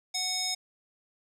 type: tone with band-pass filter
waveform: square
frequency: 740 Hz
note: F#5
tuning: in tune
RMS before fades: -31 dBFS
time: 0.14-0.55 s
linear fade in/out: 10 ms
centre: 5600 Hz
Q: 2.6
effects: none